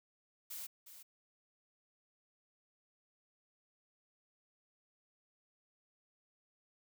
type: noise with echo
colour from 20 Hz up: blue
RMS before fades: -45 dBFS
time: 0.5-0.67 s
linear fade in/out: 10 ms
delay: 360 ms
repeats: 1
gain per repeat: -10 dB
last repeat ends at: 1.03 s
effects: none